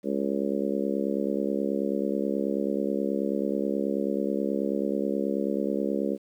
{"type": "harmonic tone", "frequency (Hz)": 69.3, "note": "C#2", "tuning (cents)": 0, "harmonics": [3, 4, 5, 6, 7, 8], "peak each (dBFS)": [-30, -31, -32, -33, -33, -34], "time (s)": [0.03, 6.18], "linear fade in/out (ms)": 50, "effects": ["10-bit"]}